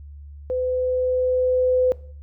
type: tone with level ramp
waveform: sine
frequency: 507 Hz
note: B4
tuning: 45 cents sharp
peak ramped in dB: -21 to -15 dBFS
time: 0.5-1.92 s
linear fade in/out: 0 ms
effects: noise-tail reverb RT60 0.5 s tail -20 dB re dry + added 72 Hz sine -37 dBFS peak until 2.22 s